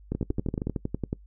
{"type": "two click trains", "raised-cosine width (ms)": 3, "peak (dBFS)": [-16, -15], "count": [8, 12], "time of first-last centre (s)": [[0.15, 0.697], [0.12, 1.129]], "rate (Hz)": [12.8, 10.9], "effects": ["noise-tail reverb RT60 0.1 s tail -23 dB re dry", "added 50 Hz sine -48 dBFS peak until 1.26 s"]}